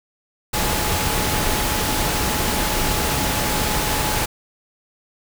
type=tone in noise; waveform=sine; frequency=850 Hz; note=G#5; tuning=40 cents sharp; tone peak=-29 dBFS; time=0.53-4.26 s; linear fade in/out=10 ms; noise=pink; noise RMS=-21 dBFS; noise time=0.53-4.26 s; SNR=-11 dB; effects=none